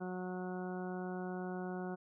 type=harmonic tone; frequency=182.8 Hz; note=F#3; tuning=21 cents flat; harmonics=1 / 2 / 3 / 4 / 5 / 6 / 7 / 8; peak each=-41 / -43 / -51 / -47 / -55 / -56 / -58 / -52 dBFS; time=0-1.96 s; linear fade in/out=20 ms; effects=none